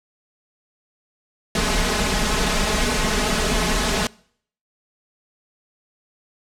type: noise with comb filter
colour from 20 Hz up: pink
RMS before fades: -20 dBFS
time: 1.55-4.07 s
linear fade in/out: 2 ms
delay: 4.7 ms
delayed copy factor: +1
effects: noise-tail reverb RT60 0.6 s tail -24 dB re dry + low-pass 8000 Hz 12 dB/octave